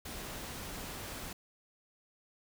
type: noise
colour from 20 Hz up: pink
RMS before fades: -43 dBFS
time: 0.05-1.33 s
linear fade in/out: 5 ms
effects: none